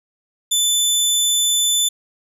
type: tone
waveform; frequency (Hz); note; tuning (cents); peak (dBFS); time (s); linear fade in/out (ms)
20% pulse; 3514; A7; -3; -9; 0.51-1.89; 10
effects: none